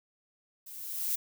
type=noise with level ramp; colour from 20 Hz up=violet; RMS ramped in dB=-47 to -29 dBFS; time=0.66-1.16 s; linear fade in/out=10 ms; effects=none